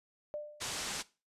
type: tone with exponential decay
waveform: sine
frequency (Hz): 596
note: D5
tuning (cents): +25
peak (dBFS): -34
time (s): 0.34-0.8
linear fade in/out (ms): 0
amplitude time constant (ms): 100
type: low-pass noise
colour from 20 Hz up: white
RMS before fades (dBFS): -39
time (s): 0.6-1.03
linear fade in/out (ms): 20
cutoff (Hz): 8100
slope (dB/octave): 24
effects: noise-tail reverb RT60 0.3 s tail -19 dB re dry + resampled to 32000 Hz